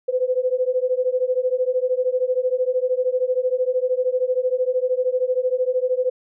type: beating tone pair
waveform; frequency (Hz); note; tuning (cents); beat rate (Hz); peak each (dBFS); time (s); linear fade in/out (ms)
sine; 501 / 514; B4 / C5; +25 / -31; 13; -21; 0.08-6.1; 10
effects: none